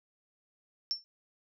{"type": "tone with exponential decay", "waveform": "sine", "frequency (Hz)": 5410, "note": "E8", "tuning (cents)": 44, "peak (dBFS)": -25, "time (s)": [0.91, 1.04], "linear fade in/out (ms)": 0, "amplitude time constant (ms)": 28, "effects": []}